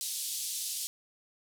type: band-pass noise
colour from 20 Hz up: white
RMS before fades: -36 dBFS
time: 0.01-0.87 s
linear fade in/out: 0 ms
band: 3500 to 12000 Hz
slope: 24 dB/octave
effects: none